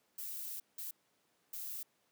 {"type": "noise bursts at uneven times", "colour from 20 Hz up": "violet", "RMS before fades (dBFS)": -43, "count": 3, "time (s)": [[0.18, 0.6], [0.78, 0.91], [1.53, 1.83]], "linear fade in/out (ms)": 5, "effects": ["pink hiss -75 dBFS RMS until 2.11 s", "high-pass 200 Hz 12 dB/octave"]}